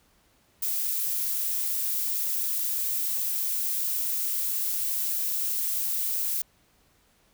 violet noise, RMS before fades -28 dBFS, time 0.62-6.42 s, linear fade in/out 5 ms, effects pink hiss -64 dBFS RMS until 7.33 s

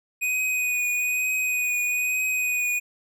square tone with vibrato, 2489 Hz, D#7, in tune, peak -23 dBFS, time 0.21-2.8 s, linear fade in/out 20 ms, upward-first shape triangle, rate 1.1 Hz, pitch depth 23 cents each way, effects none

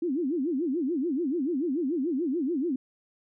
sine tone with vibrato, 301.5 Hz, D4, 46 cents sharp, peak -25 dBFS, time 0.02-2.76 s, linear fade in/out 5 ms, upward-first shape sine, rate 6.9 Hz, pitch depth 300 cents each way, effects none

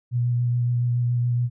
sine tone with vibrato, 121.3 Hz, B2, 31 cents flat, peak -19 dBFS, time 0.11-1.5 s, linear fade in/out 50 ms, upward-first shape sine, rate 7.1 Hz, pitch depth 15 cents each way, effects none

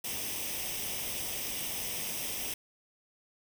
white noise with comb filter, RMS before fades -36 dBFS, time 0.04-2.54 s, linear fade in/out 5 ms, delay 0.35 ms, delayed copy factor +0.65, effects none

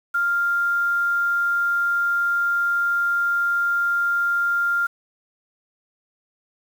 sine tone with quantisation, 1396.9 Hz, F6, in tune, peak -18 dBFS, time 0.14-4.87 s, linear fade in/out 10 ms, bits 7, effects none

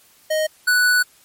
square tone pair in turn, 623 / 1481.8 Hz, D#5 / F#6, +2 / +2 cents, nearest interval octave + minor third, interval 1500 cents, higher second, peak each -18 / -14 dBFS, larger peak second, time 0.3-0.47 / 0.67-1.03 s, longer second, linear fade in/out 10 ms, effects white hiss -53 dBFS RMS until 1.24 s + MP3 64 kbps

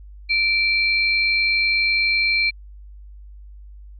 sine tone pair together, 2344 / 4192 Hz, D7 / C8, -4 / +2 cents, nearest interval minor seventh, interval 1006 cents, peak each -17 / -23 dBFS, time 0.29-2.51 s, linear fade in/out 20 ms, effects added 50 Hz sine -38 dBFS peak until 3.99 s

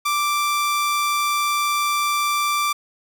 sawtooth tone, 1174.7 Hz, D6, in tune, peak -15 dBFS, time 0.05-2.73 s, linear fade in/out 10 ms, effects none

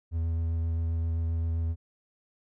triangle tone with vibrato, 82.41 Hz, E2, in tune, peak -24 dBFS, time 0.11-1.76 s, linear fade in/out 50 ms, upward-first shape sine, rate 7.6 Hz, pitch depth 12 cents each way, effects none

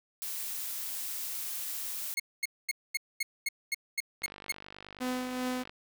blue noise, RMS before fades -37 dBFS, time 0.22-2.14 s, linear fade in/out 0 ms
sawtooth tone bursts, 2167 Hz, C#7, 40 cents flat, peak -25 dBFS, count 10, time 2.17-4.52 s, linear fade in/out 5 ms, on 28 ms, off 230 ms
click train, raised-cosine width 0.3 ms, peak -29 dBFS, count 74, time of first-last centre 4.22-5.695 s, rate 49.5 Hz
sawtooth tone with tremolo, 252.7 Hz, B3, 40 cents sharp, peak -26 dBFS, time 5-5.64 s, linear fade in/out 20 ms, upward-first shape triangle, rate 2.6 Hz, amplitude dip 50%
effects none

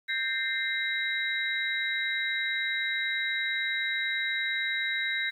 sine tone cluster, 1580 / 1819 / 2090 / 3848 Hz, G6 / A#6 / C7 / B7, +13 / -43 / -2 / -46 cents, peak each -33 / -34 / -31 / -34 dBFS, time 0.08-5.31 s, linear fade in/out 20 ms, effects 10-bit

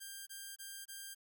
5% pulse tone bursts, 1593 Hz, G6, 27 cents sharp, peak -35 dBFS, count 4, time 0-1.149 s, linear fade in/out 20 ms, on 270 ms, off 23 ms, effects none

